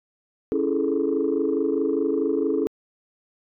sine chord, A major seventh, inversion first, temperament equal, 277.2 / 329.6 / 415.3 / 440 Hz, C#4 / E4 / G#4 / A4, 0 / 0 / 0 / 0 cents, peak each -25 dBFS, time 0.52-2.67 s, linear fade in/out 0 ms, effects tanh soft clip ceiling -13 dBFS

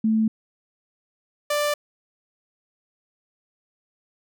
sine / sawtooth tone pair in turn, 220 / 589.4 Hz, A3 / D5, 0 / +6 cents, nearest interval octave + perfect fourth, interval 1706 cents, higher second, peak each -17 dBFS, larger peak neither, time 0.04-0.28 / 1.5-1.74 s, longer neither, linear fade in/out 5 ms, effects none

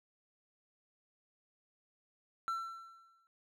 triangle tone with exponential decay, 1345 Hz, E6, 34 cents sharp, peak -30 dBFS, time 2.48-3.27 s, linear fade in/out 0 ms, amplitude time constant 170 ms, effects none

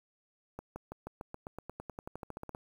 accelerating click train, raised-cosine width 1 ms, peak -27 dBFS, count 20, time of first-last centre 0.59-2.549 s, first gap 170 ms, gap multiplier 0.94, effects 9-bit

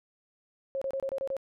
sine tone bursts, 541 Hz, C#5, 42 cents flat, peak -29 dBFS, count 7, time 0.75-1.367 s, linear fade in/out 0 ms, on 65 ms, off 27 ms, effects none

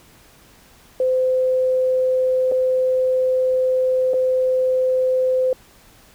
sine tone with dropouts, 514 Hz, C5, 31 cents flat, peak -15 dBFS, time 1-5.53 s, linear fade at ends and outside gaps 2 ms, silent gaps 2.516-2.52 / 4.135-4.14 s, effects pink hiss -50 dBFS RMS until 6.14 s

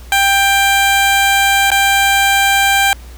15% pulse tone with dropouts, 790 Hz, G5, 13 cents sharp, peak -3 dBFS, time 0.12-2.93 s, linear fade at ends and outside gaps 1 ms, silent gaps 1.704-1.716 s, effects added 60 Hz sine -31 dBFS peak until 3.17 s + pink hiss -42 dBFS RMS until 3.17 s

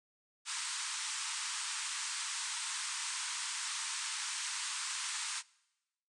white band-pass noise, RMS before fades -39 dBFS, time 0.45-5.43 s, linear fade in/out 50 ms, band 880 to 9300 Hz, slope 96 dB/octave, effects noise-tail reverb RT60 1.0 s tail -24 dB re dry

